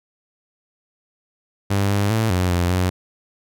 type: tone with pitch steps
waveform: sawtooth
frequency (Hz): 99.6 / 100.9 / 111.2 / 90.8 / 87.8 / 91.4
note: G2 / G#2 / A2 / F#2 / F2 / F#2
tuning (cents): +28 / -49 / +19 / -32 / +10 / -21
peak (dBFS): -13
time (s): 1.7-2.9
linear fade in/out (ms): 10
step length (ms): 200
effects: none